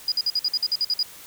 sine tone bursts, 4911 Hz, D#8, 23 cents flat, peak -19 dBFS, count 11, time 0.08-1.029 s, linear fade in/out 2 ms, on 39 ms, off 52 ms, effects white hiss -44 dBFS RMS until 1.26 s

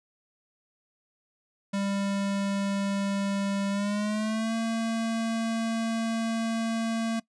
square tone with pitch glide, 198.4 to 226.6 Hz, G3 to A#3, +21 to -49 cents, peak -27 dBFS, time 1.73-7.2 s, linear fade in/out 10 ms, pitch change +230 cents, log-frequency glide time 3.7-4.54 s, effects noise-tail reverb RT60 0.1 s tail -21 dB re dry + resampled to 22050 Hz

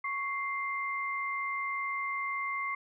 sine tone pair together, 1108.7 / 2093 Hz, C#6 / C7, 0 / 0 cents, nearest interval major seventh, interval 1100 cents, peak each -34 / -34 dBFS, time 0.04-2.75 s, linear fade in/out 5 ms, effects none

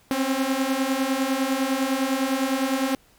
sawtooth beating tone pair, 260.6 / 270.5 Hz, C4 / C#4, -7 / -42 cents, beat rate 9.9 Hz, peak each -22 / -20 dBFS, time 0.11-2.95 s, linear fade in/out 0 ms, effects pink hiss -58 dBFS RMS until 3.18 s

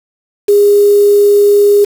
sine tone with quantisation, 408.7 Hz, G#4, 28 cents flat, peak -4 dBFS, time 0.48-1.85 s, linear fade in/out 10 ms, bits 4, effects none

